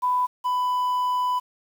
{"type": "tone pair in turn", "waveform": ["sine", "triangle"], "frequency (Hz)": [996, 996], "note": ["B5", "B5"], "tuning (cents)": [14, 14], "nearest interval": "unison", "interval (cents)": 0, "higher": "neither", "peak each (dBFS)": -19, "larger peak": "neither", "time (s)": [[0.02, 0.27], [0.44, 1.4]], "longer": "second", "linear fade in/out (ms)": 20, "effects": ["8-bit"]}